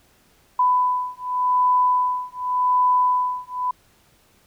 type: beating tone pair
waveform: sine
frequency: 998 / 998.87 Hz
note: B5 / B5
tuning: +18 / +19 cents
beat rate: 0.87 Hz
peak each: -20 dBFS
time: 0.59-3.71 s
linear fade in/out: 5 ms
effects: pink hiss -58 dBFS RMS until 4.46 s